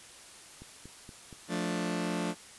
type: click train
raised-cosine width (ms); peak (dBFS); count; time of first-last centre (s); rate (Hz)
3; -34; 4; 0.62-1.328; 4.24
type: chord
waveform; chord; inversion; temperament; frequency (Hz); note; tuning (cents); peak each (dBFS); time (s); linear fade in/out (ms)
sawtooth; D minor; first; just; 176.2 / 220.2 / 293.7; F3 / A3 / D4; +16 / +2 / 0; -30 / -32 / -32; 1.48-2.35; 50
effects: white hiss -51 dBFS RMS until 2.58 s + resampled to 24000 Hz